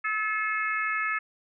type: harmonic tone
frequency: 431.4 Hz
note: A4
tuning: 34 cents flat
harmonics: 3 / 4 / 5 / 6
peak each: -30 / -30 / -31 / -37 dBFS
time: 0.04-1.19 s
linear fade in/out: 10 ms
effects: none